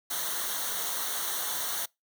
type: noise with comb filter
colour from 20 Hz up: white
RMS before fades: -32 dBFS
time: 0.1-1.86 s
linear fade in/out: 10 ms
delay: 0.4 ms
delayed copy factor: -0.75
effects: noise-tail reverb RT60 0.2 s tail -25 dB re dry